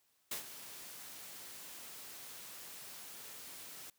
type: noise with ADSR envelope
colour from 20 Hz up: white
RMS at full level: -38 dBFS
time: 0.31-3.9 s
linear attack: 5 ms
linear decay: 110 ms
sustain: -12 dB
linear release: 3 ms
effects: white hiss -75 dBFS RMS until 3.98 s + high-pass 100 Hz 12 dB/octave